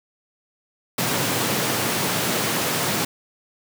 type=high-pass noise; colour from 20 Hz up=pink; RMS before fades=-23 dBFS; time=0.98-3.05 s; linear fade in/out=5 ms; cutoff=110 Hz; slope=48 dB/octave; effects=none